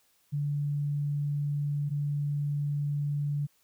sine tone pair in turn, 145 / 145 Hz, D3 / D3, -22 / -22 cents, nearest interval unison, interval 0 cents, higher neither, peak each -27 dBFS, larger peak neither, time 0.32-1.9 / 1.9-3.47 s, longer first, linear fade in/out 20 ms, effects white hiss -68 dBFS RMS until 3.63 s

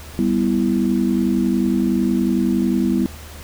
sine chord, E minor, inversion first, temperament equal, 196 / 246.9 / 329.6 Hz, G3 / B3 / E4, 0 / 0 / 0 cents, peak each -19 / -19 / -21 dBFS, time 0.19-3.06 s, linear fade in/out 0 ms, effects added 76 Hz sine -36 dBFS peak until 3.43 s + pink hiss -39 dBFS RMS until 3.43 s

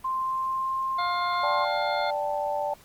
sine tone with pitch glide, 1046.5 to 1058 Hz, C6 to C6, 0 to +19 cents, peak -25 dBFS, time 0.04-1.65 s, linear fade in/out 10 ms, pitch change +19 cents, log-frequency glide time 0.21-0.79 s
harmonic tone, 705 Hz, F5, 16 cents sharp, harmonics 1 / 2 / 3 / 5 / 6, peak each -31 / -34 / -36 / -38 / -39 dBFS, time 0.98-2.11 s, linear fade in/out 10 ms
sine chord, D suspended fourth, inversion none, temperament equal, 587.3 / 784 / 880 Hz, D5 / G5 / A5, 0 / 0 / 0 cents, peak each -29 / -31 / -30 dBFS, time 1.43-2.74 s, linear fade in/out 5 ms
effects pink hiss -54 dBFS RMS until 2.84 s + Opus 32 kbps

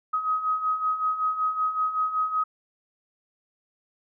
sine beating tone pair, 1260 / 1265.3 Hz, D#6 / D#6, +21 / +29 cents, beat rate 5.3 Hz, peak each -30 / -24 dBFS, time 0.13-2.44 s, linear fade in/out 10 ms, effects none

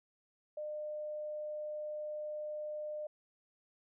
sine tone, 604 Hz, D5, 48 cents sharp, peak -38 dBFS, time 0.57-3.07 s, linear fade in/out 5 ms, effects none

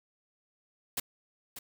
white noise with echo, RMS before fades -32 dBFS, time 0.97-1 s, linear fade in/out 5 ms, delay 590 ms, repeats 1, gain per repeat -11 dB, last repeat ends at 1.59 s, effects none

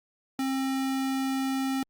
square tone, 266.8 Hz, C4, 34 cents sharp, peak -27 dBFS, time 0.39-1.83 s, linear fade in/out 2 ms, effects Opus 48 kbps

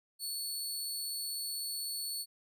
20% pulse tone, 4424 Hz, C#8, 4 cents flat, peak -30 dBFS, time 0.19-2.26 s, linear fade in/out 50 ms, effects none

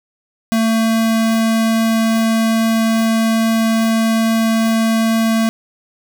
square tone, 224.7 Hz, A3, 37 cents sharp, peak -13 dBFS, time 0.52-5.49 s, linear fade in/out 0 ms, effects none

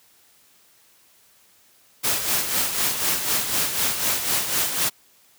white noise with tremolo, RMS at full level -21 dBFS, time 2.03-4.9 s, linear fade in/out 20 ms, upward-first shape sine, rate 4 Hz, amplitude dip 55%, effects white hiss -57 dBFS RMS until 5.38 s + high-pass 60 Hz 12 dB/octave

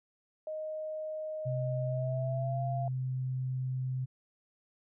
sine tone with pitch glide, 622.3 to 690.5 Hz, D#5 to F5, 0 to -20 cents, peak -35 dBFS, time 0.47-2.88 s, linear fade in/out 2 ms, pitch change +180 cents, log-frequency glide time 1.85-2.63 s
sine tone, 129.2 Hz, C3, 21 cents flat, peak -31 dBFS, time 1.45-4.06 s, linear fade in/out 20 ms
effects none

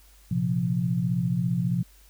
sine chord, Bb suspended second, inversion none, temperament equal with one note detuned, 116.54 / 131.34 / 174.61 Hz, Bb2 / C3 / F3, 0 / +7 / 0 cents, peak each -30 / -27 / -25 dBFS, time 0.31-1.83 s, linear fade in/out 5 ms, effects added 50 Hz sine -53 dBFS peak until 2.09 s + white hiss -58 dBFS RMS until 2.09 s

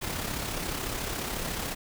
pink noise with amplitude modulation, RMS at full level -31 dBFS, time 0.01-1.75 s, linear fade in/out 20 ms, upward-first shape sine, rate 34.1 Hz, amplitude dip 45%, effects none

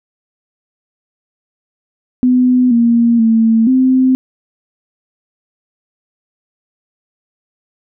sine tone with pitch steps, 251.1 / 234.2 / 225 / 259 Hz, B3 / A#3 / A3 / C4, +29 / +8 / +39 / -17 cents, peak -7 dBFS, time 2.23-4.15 s, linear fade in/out 0 ms, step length 480 ms, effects none

